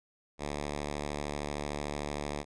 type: tone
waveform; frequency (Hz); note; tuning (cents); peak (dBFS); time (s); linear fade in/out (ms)
5% pulse; 73.2; D2; -5; -23; 0.38-2.45; 50
effects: resampled to 22050 Hz